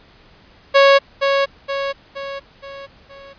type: tone with echo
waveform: sawtooth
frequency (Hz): 553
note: C#5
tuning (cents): -4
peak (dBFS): -4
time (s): 0.74-0.99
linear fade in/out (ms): 20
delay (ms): 470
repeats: 5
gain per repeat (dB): -6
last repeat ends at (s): 3.34
effects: pink hiss -49 dBFS RMS until 3.38 s + resampled to 11025 Hz